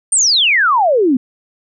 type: exponential sweep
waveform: sine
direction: down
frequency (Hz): 9180 to 240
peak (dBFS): -9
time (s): 0.12-1.17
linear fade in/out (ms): 5
effects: none